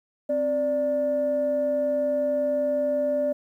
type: tone pair together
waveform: sine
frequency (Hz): 261.9 / 587.3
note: C4 / D5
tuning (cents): +2 / 0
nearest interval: octave + major second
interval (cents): 1398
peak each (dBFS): -29 / -21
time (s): 0.29-3.33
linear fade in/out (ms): 10
effects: tanh soft clip ceiling -16 dBFS + 10-bit